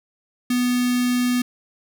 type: tone with notch filter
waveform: square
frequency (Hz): 246.9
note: B3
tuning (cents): 0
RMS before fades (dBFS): -20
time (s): 0.5-1.42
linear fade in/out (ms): 5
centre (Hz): 680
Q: 0.57
effects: none